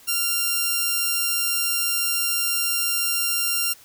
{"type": "tone pair together", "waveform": "5% pulse", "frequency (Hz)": [1387, 2774], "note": ["F6", "F7"], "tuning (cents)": [-12, -12], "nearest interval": "octave", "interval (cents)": 1200, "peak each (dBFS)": [-16, -15], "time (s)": [0.07, 3.74], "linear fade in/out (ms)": 20, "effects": ["white hiss -50 dBFS RMS until 3.84 s"]}